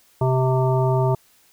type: harmonic tone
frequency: 129.9 Hz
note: C3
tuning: 12 cents flat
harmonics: 1 / 3 / 5 / 7 / 9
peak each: -18 / -23 / -25 / -26 / -33 dBFS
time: 0.21-1.15 s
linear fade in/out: 5 ms
effects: white hiss -57 dBFS RMS until 1.52 s